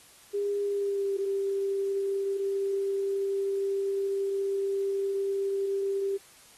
sine tone with pitch glide, 405.1 to 393.6 Hz, G#4 to G4, -43 to +7 cents, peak -26 dBFS, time 0.33-6.18 s, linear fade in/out 20 ms, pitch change -50 cents, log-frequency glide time 0.62-1.16 s, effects white hiss -55 dBFS RMS until 6.57 s + AAC 32 kbps

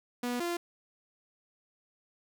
sawtooth tone pair in turn, 244.2 / 345.6 Hz, B3 / F4, -19 / -18 cents, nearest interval tritone, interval 601 cents, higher second, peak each -27 dBFS, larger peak neither, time 0.23-0.4 / 0.4-0.57 s, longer neither, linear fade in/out 5 ms, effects none

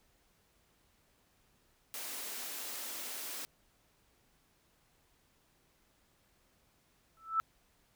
white high-pass noise, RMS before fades -42 dBFS, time 1.94-3.45 s, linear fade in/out 0 ms, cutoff 220 Hz, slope 96 dB/octave
sine tone with exponential growth, 1318.5 Hz, E6, in tune, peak -24 dBFS, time 7.17-7.4 s, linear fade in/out 0 ms, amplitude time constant 48 ms
effects pink hiss -71 dBFS RMS until 7.95 s

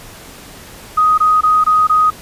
sine tone bursts, 1251 Hz, D#6, 9 cents sharp, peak -8 dBFS, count 5, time 0.97-2.104 s, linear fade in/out 10 ms, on 210 ms, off 21 ms, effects pink hiss -36 dBFS RMS until 2.21 s + resampled to 32000 Hz

